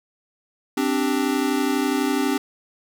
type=chord; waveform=square; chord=C suspended second; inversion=none; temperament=equal; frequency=261.6 / 293.7 / 392 Hz; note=C4 / D4 / G4; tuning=0 / 0 / 0 cents; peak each=-24 / -24 / -27 dBFS; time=0.77-2.38 s; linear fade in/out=5 ms; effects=none